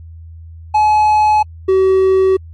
triangle tone pair in turn, 851 / 380 Hz, G#5 / F#4, +42 / +46 cents, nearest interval octave + major second, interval 1396 cents, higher first, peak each -6 dBFS, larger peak neither, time 0.74-1.43 / 1.68-2.37 s, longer neither, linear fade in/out 10 ms, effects added 82 Hz sine -31 dBFS peak until 2.53 s + MP3 48 kbps

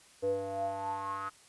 square tone with band-pass filter sweep, 97.7 Hz, G2, 5 cents flat, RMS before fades -35 dBFS, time 0.22-1.3 s, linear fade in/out 20 ms, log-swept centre 460 to 1300 Hz, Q 9.9, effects white hiss -59 dBFS RMS until 1.48 s + resampled to 24000 Hz

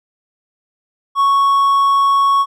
triangle tone, 1108.7 Hz, C#6, in tune, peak -8 dBFS, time 1.15-2.46 s, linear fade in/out 50 ms, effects none

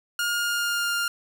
sawtooth tone with pitch glide, 1420 to 1402.9 Hz, F6 to F6, +28 to +7 cents, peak -20 dBFS, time 0.19-1.08 s, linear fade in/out 2 ms, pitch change -21 cents, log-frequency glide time 0.36-0.94 s, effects none

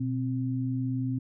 sine tone pair together, 123.47 / 261.6 Hz, B2 / C4, 0 / 0 cents, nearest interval octave + minor second, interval 1300 cents, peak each -29 / -30 dBFS, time 0-1.19 s, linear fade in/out 10 ms, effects none

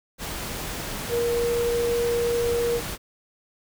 sine tone in noise, 473.1 Hz, A#4, 26 cents sharp, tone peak -21 dBFS, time 1.09-2.81 s, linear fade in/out 50 ms, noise pink, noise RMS -32 dBFS, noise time 0.18-2.98 s, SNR +8 dB, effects none

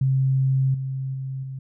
sine tone with level steps, 133.2 Hz, C3, 31 cents sharp, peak -17 / -25 / -27 / -30 dBFS, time 0.01-1.59 s, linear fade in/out 5 ms, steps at 0.74 / 1.14 / 1.43 s, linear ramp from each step 5 ms, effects none

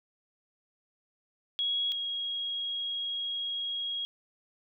sine tone pair in turn, 3322 / 3291 Hz, G#7 / G#7, 0 / -16 cents, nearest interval unison, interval 16 cents, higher first, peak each -27 / -31 dBFS, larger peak first, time 1.59-1.92 / 1.92-4.05 s, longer second, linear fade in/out 0 ms, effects none

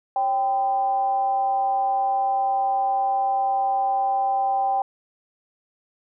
sine tone with frequency modulation, 784 Hz, G5, in tune, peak -19 dBFS, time 0.16-4.82 s, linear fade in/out 2 ms, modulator 233 Hz, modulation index 0.36, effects none

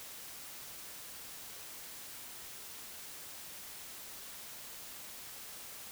silence, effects white hiss -48 dBFS RMS until 5.91 s

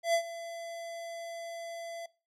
square tone with ADSR envelope, 674 Hz, E5, 38 cents sharp, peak -24 dBFS, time 0.03-2.06 s, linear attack 110 ms, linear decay 81 ms, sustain -16 dB, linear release 4 ms, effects noise-tail reverb RT60 0.3 s tail -20 dB re dry + low-pass 10000 Hz 12 dB/octave

